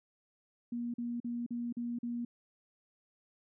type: tone bursts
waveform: sine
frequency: 238.3 Hz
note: A#3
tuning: 38 cents sharp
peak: -34 dBFS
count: 6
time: 0.72-2.25 s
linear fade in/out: 5 ms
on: 220 ms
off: 42 ms
effects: none